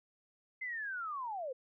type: linear sweep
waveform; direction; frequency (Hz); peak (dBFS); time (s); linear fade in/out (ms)
sine; down; 2084 to 486.4; -37; 0.61-1.53; 10
effects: none